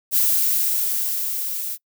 violet noise with level ramp, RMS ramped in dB -17 to -28 dBFS, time 0.11-1.78 s, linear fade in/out 50 ms, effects noise-tail reverb RT60 0.1 s tail -25 dB re dry

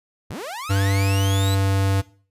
sawtooth linear sweep, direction up, 54.1 to 4046 Hz, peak -26 dBFS, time 0.3-1.55 s, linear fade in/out 5 ms
square tone with pitch glide, 98.1 to 97.42 Hz, G2 to G2, +2 to -10 cents, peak -18 dBFS, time 0.69-2.02 s, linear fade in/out 20 ms, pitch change -12 cents, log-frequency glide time 0.87-1.47 s
effects noise-tail reverb RT60 0.4 s tail -18 dB re dry + resampled to 32000 Hz

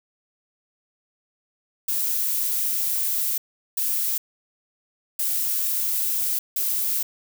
violet noise bursts at uneven times, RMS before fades -24 dBFS, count 4, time 1.88-3.38 / 3.77-4.18 / 5.19-6.39 / 6.56-7.03 s, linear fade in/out 5 ms, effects none

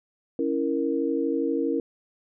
sine chord, A# diminished, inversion first, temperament equal, 277.2 / 329.6 / 466.2 Hz, C#4 / E4 / A#4, 0 / 0 / 0 cents, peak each -27 dBFS, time 0.39-1.8 s, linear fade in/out 2 ms, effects none

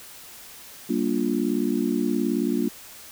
sine chord, G minor seventh, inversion none, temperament just, 196 / 235.2 / 294 / 352.8 Hz, G3 / Bb3 / D4 / F4, 0 / +16 / +2 / +18 cents, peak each -29 / -25 / -26 / -28 dBFS, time 0.89-2.69 s, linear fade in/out 10 ms, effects white hiss -44 dBFS RMS until 3.11 s

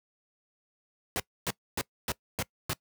pink noise bursts, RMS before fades -30 dBFS, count 6, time 1.16-2.732 s, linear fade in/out 0 ms, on 37 ms, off 270 ms, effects noise-tail reverb RT60 0.1 s tail -22 dB re dry + high-pass 80 Hz 12 dB/octave

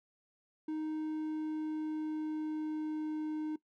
triangle tone with pitch glide, 311.1 to 308.2 Hz, D#4 to D#4, 0 to -16 cents, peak -32 dBFS, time 0.68-3.56 s, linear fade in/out 5 ms, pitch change -16 cents, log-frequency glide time 0.81-3.28 s, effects noise-tail reverb RT60 0.1 s tail -19 dB re dry

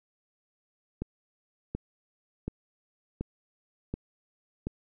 click train, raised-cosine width 3 ms, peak -19 dBFS, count 6, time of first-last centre 1.02-4.67 s, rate 1.37 Hz, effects none

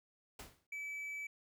pink noise with exponential decay, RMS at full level -46 dBFS, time 0.39-0.67 s, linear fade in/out 5 ms, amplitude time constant 59 ms
triangle tone, 2300 Hz, D7, 37 cents flat, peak -39 dBFS, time 0.72-1.27 s, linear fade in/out 5 ms
effects none

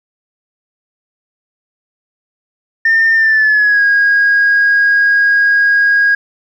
sine tone with pitch glide, 1808 to 1638.9 Hz, A6 to G#6, +47 to -23 cents, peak -6 dBFS, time 2.85-6.15 s, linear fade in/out 5 ms, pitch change -170 cents, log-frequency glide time 3.16-3.84 s, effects tanh soft clip ceiling -4 dBFS + 8-bit

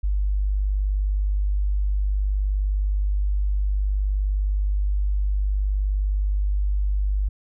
sine tone, 49.7 Hz, G1, 25 cents sharp, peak -19 dBFS, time 0.03-7.29 s, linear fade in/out 10 ms, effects none

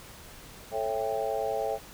sine chord, A dominant seventh, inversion none, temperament just, 440 / 550 / 660 / 792 Hz, A4 / C#5 / E5 / G5, 0 / -14 / +2 / +18 cents, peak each -33 dBFS, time 0.71-1.79 s, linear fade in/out 50 ms, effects pink hiss -48 dBFS RMS until 1.93 s

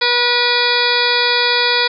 harmonic tone, 485.1 Hz, B4, 31 cents flat, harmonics 1 / 2 / 3 / 4 / 5 / 7 / 8 / 9 / 10, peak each -21 / -21 / -21 / -21 / -21 / -21 / -21 / -21 / -21 dBFS, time 0.01-1.88 s, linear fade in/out 10 ms, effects none

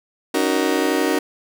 35% pulse chord, D# minor seventh, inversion third, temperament just, 280 / 311.1 / 373.4 / 466.7 Hz, C#4 / D#4 / F#4 / A#4, +18 / 0 / +16 / +2 cents, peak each -21 / -21 / -21 / -22 dBFS, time 0.34-1.19 s, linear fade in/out 5 ms, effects none

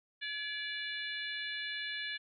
harmonic tone with a mistuned harmonic, 583 Hz, D5, 13 cents flat, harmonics 3 / 4 / 5 / 6 / 7, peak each -40 / -44 / -45 / -43 / -46 dBFS, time 0.21-2.18 s, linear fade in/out 20 ms, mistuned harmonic 3, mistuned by -46 cents, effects none

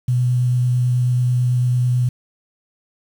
sine tone with vibrato, 124 Hz, B2, 7 cents sharp, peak -14 dBFS, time 0.08-2.09 s, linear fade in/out 5 ms, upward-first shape square, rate 9.1 Hz, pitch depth 9 cents each way, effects 7-bit

